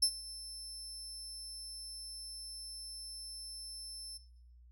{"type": "tone with ADSR envelope", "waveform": "30% pulse", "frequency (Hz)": 5300, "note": "E8", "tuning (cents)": 9, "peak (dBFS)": -20, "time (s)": [0.02, 4.18], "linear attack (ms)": 9, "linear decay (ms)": 70, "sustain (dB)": -21, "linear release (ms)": 14, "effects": ["noise-tail reverb RT60 0.8 s tail -19 dB re dry", "added 60 Hz sine -56 dBFS peak until 4.71 s"]}